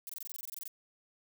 violet noise bursts, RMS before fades -42 dBFS, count 14, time 0.07-0.678 s, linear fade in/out 0 ms, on 23 ms, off 22 ms, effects none

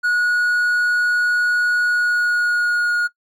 triangle tone with pitch glide, 1456 to 1437.6 Hz, F#6 to F6, -28 to +50 cents, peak -13 dBFS, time 0.03-3.08 s, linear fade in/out 20 ms, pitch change -22 cents, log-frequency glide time 1.84-2.96 s, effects noise-tail reverb RT60 0.1 s tail -20 dB re dry + MP3 96 kbps

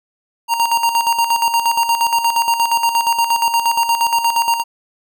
square tone with tremolo, 930 Hz, A#5, 4 cents flat, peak -12 dBFS, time 0.48-4.64 s, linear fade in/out 50 ms, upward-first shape square, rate 8.5 Hz, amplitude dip 60%, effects none

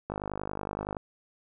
click train, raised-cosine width 1 ms, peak -19 dBFS, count 45, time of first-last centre 0.1-0.968 s, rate 50.7 Hz, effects none

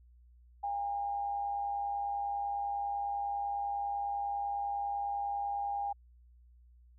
sine tone with amplitude modulation, 808 Hz, G#5, 48 cents flat, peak -30 dBFS, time 0.63-5.93 s, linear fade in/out 10 ms, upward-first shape sine, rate 110 Hz, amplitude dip 45%, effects added 60 Hz sine -57 dBFS peak until 6.98 s

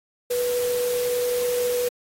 sine tone in noise, 490 Hz, B4, 14 cents flat, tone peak -21 dBFS, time 0.3-1.89 s, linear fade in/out 10 ms, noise white, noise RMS -33 dBFS, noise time 0.3-1.89 s, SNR +9 dB, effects AAC 48 kbps

